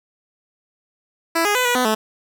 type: tone with pitch steps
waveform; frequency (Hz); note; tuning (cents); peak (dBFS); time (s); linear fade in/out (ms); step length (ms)
10% pulse; 331.4 / 412.6 / 502 / 486.5 / 251.4 / 217.6; E4 / G#4 / B4 / B4 / B3 / A3; +9 / -11 / +28 / -26 / +31 / -19; -8; 1.35-1.95; 10; 100
effects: none